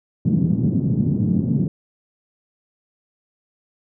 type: band-pass noise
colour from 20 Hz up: white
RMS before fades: -19 dBFS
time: 0.25-1.68 s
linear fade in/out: 2 ms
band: 120 to 220 Hz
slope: 24 dB/octave
effects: none